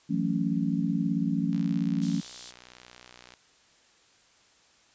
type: chord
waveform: sine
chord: F# minor seventh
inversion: third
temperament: just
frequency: 166.5 / 185 / 222 / 277.5 Hz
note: E3 / F#3 / A3 / C#4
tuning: +18 / 0 / +16 / +2 cents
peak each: -30 dBFS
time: 0.09-2.21 s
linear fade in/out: 20 ms
type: click train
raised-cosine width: 0.2 ms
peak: -30 dBFS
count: 112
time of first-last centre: 1.53-3.338 s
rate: 61.4 Hz
type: high-pass noise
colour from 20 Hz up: pink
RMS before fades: -44 dBFS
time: 2.01-2.52 s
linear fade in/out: 20 ms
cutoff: 3200 Hz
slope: 48 dB/octave
effects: white hiss -61 dBFS RMS until 4.94 s + resampled to 16000 Hz